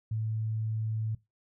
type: tone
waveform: sine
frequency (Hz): 110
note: A2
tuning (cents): 0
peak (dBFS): -29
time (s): 0.11-1.15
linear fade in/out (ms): 5
effects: noise-tail reverb RT60 0.2 s tail -19 dB re dry